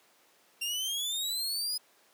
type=exponential sweep; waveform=sawtooth; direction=up; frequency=2751 to 5040 Hz; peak=-28 dBFS; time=0.61-1.78 s; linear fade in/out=10 ms; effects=pink hiss -63 dBFS RMS until 2.13 s + high-pass 400 Hz 12 dB/octave